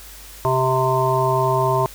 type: harmonic tone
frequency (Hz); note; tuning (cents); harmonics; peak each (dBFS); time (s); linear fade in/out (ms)
130.3; C3; -7; 1 / 3 / 5 / 7 / 8; -22 / -22 / -22 / -22 / -22; 0.45-1.86; 0
effects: added 50 Hz sine -42 dBFS peak until 1.94 s + white hiss -41 dBFS RMS until 1.94 s